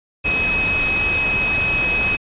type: tone in noise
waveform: sine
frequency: 2549 Hz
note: D#7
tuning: 41 cents sharp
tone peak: -17 dBFS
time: 0.24-2.17 s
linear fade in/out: 20 ms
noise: pink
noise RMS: -25 dBFS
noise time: 0.24-2.17 s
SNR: +5 dB
effects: resampled to 8000 Hz